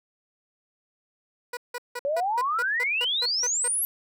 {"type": "tone bursts", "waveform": "15% pulse", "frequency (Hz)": 487.7, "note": "B4", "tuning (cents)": -22, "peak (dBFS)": -24, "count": 11, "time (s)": [1.53, 3.681], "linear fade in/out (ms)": 5, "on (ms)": 41, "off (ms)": 170}
{"type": "exponential sweep", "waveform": "sine", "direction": "up", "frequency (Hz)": [546, 11820], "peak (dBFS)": -23, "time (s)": [2.05, 3.85], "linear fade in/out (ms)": 0}
{"effects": []}